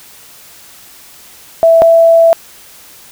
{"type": "tone pair in turn", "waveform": "sine", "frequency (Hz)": [660, 663.2], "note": ["E5", "E5"], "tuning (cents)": [2, 10], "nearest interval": "unison", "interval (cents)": 8, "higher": "second", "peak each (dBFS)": -3, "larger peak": "neither", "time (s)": [[1.63, 1.82], [1.82, 2.33]], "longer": "second", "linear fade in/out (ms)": 0, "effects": ["white hiss -38 dBFS RMS until 3.11 s"]}